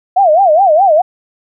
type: tone with vibrato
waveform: sine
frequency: 695 Hz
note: F5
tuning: 9 cents flat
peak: -5 dBFS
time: 0.16-1.02 s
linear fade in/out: 10 ms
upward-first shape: sine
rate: 4.8 Hz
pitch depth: 250 cents each way
effects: none